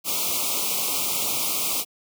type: band-stop noise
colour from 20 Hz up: white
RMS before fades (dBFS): -25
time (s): 0.04-1.85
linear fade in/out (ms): 50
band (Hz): 1300 to 2200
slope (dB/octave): 96
effects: high-pass 150 Hz 12 dB/octave